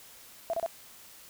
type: tone bursts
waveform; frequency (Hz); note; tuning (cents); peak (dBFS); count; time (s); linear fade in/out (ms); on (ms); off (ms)
sine; 668; E5; +23; -27; 3; 0.5-0.662; 0; 34; 30
effects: white hiss -52 dBFS RMS until 1.29 s

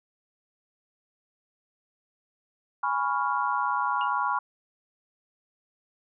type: chord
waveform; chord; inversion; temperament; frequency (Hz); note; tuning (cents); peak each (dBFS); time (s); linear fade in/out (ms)
sine; C# dominant seventh; second; equal; 830.6 / 987.8 / 1108.7 / 1396.9; G#5 / B5 / C#6 / E#6; 0 / 0 / 0 / 0; -31 / -28 / -29 / -31; 2.83-4.39; 5
type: tone with exponential decay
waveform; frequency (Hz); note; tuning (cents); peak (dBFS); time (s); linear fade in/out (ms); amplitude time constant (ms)
sine; 2837; F7; +27; -32; 4.01-4.12; 1; 23
effects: none

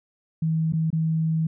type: tone with dropouts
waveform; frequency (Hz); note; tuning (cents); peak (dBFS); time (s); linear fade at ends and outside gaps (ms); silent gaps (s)
sine; 160.5; E3; -46; -20; 0.42-1.47; 5; 0.724-0.734 / 0.904-0.928
effects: none

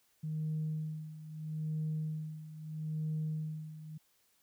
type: tone with tremolo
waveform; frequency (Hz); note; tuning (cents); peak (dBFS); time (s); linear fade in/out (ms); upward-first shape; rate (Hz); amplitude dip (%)
sine; 155.56; D#3; 0; -31; 0.23-3.98; 10; sine; 0.77; 80
effects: tanh soft clip ceiling -29 dBFS + white hiss -72 dBFS RMS until 4.42 s

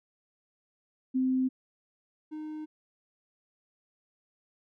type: tone pair in turn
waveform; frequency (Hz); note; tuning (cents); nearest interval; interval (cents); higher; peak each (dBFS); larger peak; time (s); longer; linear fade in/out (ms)
sine / triangle; 259 / 308; C4 / D#4; -17 / -17; minor third; 300; second; -24 / -34; first; 1.14-1.49 / 2.31-2.66; neither; 20
effects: none

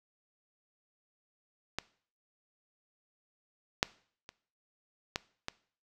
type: clicks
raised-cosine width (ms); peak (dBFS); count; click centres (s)
0.2; -15 / -7 / -28 / -14 / -18; 5; 1.786 / 3.829 / 4.291 / 5.159 / 5.484
effects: noise-tail reverb RT60 0.5 s tail -20 dB re dry

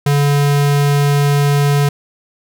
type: tone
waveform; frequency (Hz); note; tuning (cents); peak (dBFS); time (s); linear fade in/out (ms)
square; 143.3; D3; -42; -11; 0.06-1.89; 5
effects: none

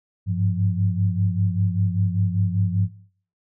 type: tone cluster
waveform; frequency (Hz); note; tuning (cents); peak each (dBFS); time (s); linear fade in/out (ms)
sine; 99 / 104.1 / 174.3; G2 / G#2 / F3; +18 / +5 / -3; -21 / -25 / -25; 0.26-2.89; 50
effects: noise-tail reverb RT60 0.5 s tail -17 dB re dry

